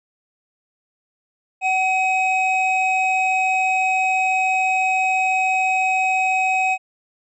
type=tone pair together; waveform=triangle; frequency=753 / 2539 Hz; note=F#5 / D#7; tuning=+30 / +34 cents; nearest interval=octave + major sixth; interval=2104 cents; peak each=-17 / -18 dBFS; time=1.61-6.78 s; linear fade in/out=50 ms; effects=resampled to 24000 Hz